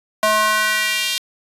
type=tone with high-pass filter sweep; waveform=square; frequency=214.4 Hz; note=A3; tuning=45 cents flat; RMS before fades=-18 dBFS; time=0.23-1.18 s; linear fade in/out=0 ms; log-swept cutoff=770 to 3400 Hz; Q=2; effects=resampled to 32000 Hz